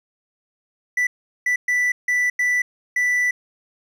triangle tone bursts at uneven times, 1975.5 Hz, B6, in tune, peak -15 dBFS, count 6, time 0.97-1.07 / 1.46-1.56 / 1.68-1.92 / 2.08-2.3 / 2.39-2.62 / 2.96-3.31 s, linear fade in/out 5 ms, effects none

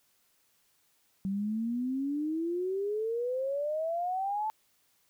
sine exponential sweep, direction up, 190.3 to 880 Hz, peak -29 dBFS, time 1.25-4.5 s, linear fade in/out 0 ms, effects white hiss -70 dBFS RMS until 5.09 s

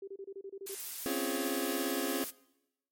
sine tone bursts, 392 Hz, G4, in tune, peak -40 dBFS, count 9, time 0.02-0.748 s, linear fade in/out 5 ms, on 56 ms, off 28 ms
blue noise, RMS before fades -40 dBFS, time 0.66-2.31 s, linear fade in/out 10 ms
sawtooth chord, Db major seventh, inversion third, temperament just, 259.9 / 277.2 / 346.5 / 415.8 Hz, C4 / Db4 / F4 / Ab4, -11 / 0 / -14 / +2 cents, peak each -34 / -32 / -33 / -34 dBFS, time 1.06-2.24 s, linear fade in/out 0 ms
effects noise-tail reverb RT60 0.9 s tail -22 dB re dry + MP3 64 kbps

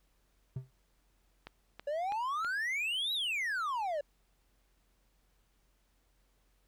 triangle tone with exponential decay, 130 Hz, C3, 11 cents flat, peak -30 dBFS, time 0.56-0.71 s, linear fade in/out 5 ms, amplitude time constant 31 ms
click train, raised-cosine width 0.3 ms, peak -28 dBFS, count 4, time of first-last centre 1.47-2.447 s, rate 3.07 Hz
triangle exponential two-way sweep, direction up then down, 559 to 3951 to 559 Hz, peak -30 dBFS, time 1.87-4.01 s, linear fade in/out 5 ms, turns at 3.13 s
effects added 45 Hz sine -70 dBFS peak until 6.67 s + pink hiss -75 dBFS RMS until 6.67 s

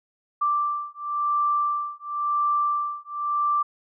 sine beating tone pair, 1174.7 / 1175.65 Hz, D6 / D6, 0 / +1 cents, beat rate 0.95 Hz, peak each -25 dBFS, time 0.41-3.63 s, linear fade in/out 10 ms, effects none

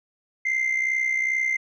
sine tone with amplitude modulation, 2086 Hz, C7, 6 cents flat, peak -16 dBFS, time 0.45-1.57 s, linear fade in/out 10 ms, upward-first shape sine, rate 62.4 Hz, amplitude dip 70%, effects tanh soft clip ceiling -18 dBFS

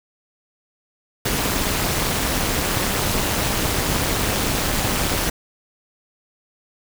pink noise with amplitude modulation, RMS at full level -18 dBFS, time 1.25-5.3 s, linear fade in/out 5 ms, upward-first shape sine, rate 213 Hz, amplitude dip 75%, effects none

